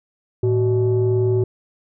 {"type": "tone pair together", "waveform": "sine", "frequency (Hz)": [111.03, 375.4], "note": ["A2", "F#4"], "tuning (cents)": [16, 25], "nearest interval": "octave + major sixth", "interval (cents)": 2109, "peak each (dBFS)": -16, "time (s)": [0.43, 1.44], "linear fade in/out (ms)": 5, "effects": ["tanh soft clip ceiling -11 dBFS"]}